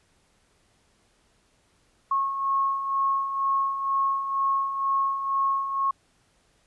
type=beating tone pair; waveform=sine; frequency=1090 / 1092.1 Hz; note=C#6 / C#6; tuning=-29 / -26 cents; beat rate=2.1 Hz; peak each=-31 / -23 dBFS; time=2.11-5.91 s; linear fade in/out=5 ms; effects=pink hiss -65 dBFS RMS until 6.66 s + resampled to 24000 Hz